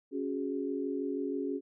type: chord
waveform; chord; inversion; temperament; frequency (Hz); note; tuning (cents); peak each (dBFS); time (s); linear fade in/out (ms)
sine; C# suspended fourth; none; just; 277.2 / 369.6 / 415.8; C#4 / F#4 / G#4; 0 / -2 / +2; -34 / -37 / -37; 0.11-1.61; 50
effects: none